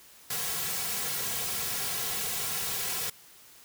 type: noise with comb filter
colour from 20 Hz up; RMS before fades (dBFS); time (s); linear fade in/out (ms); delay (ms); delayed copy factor
white; -32; 0.3-3.1; 5; 3.3; -1
effects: white hiss -54 dBFS RMS until 3.64 s